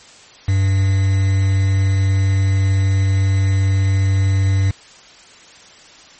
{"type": "tone with quantisation", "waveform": "triangle", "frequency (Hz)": 97, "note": "G2", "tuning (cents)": -18, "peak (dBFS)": -10, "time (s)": [0.48, 4.71], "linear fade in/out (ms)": 5, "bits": 5, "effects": ["white hiss -43 dBFS RMS until 6.19 s", "MP3 32 kbps"]}